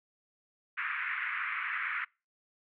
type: band-pass noise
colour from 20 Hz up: white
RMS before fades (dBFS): -35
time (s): 0.77-2.05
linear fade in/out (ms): 10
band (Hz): 1200 to 2300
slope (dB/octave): 48
effects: noise-tail reverb RT60 0.3 s tail -26 dB re dry